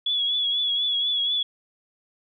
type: tone with vibrato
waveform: sine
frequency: 3383 Hz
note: G#7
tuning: 31 cents sharp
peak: -21 dBFS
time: 0.06-1.43 s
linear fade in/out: 5 ms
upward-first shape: triangle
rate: 4.1 Hz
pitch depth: 50 cents each way
effects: none